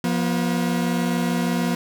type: tone pair together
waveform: 40% pulse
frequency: 174.61 / 241.1 Hz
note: F3 / B3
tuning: 0 / -41 cents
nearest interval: tritone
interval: 559 cents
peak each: -22 dBFS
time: 0.04-1.75 s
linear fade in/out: 2 ms
effects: none